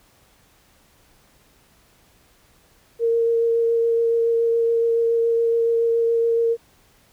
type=tone with vibrato; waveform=sine; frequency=461.9 Hz; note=A#4; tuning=16 cents flat; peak=-16 dBFS; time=2.99-6.57 s; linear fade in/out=50 ms; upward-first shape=sine; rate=7.1 Hz; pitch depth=10 cents each way; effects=pink hiss -57 dBFS RMS until 7.12 s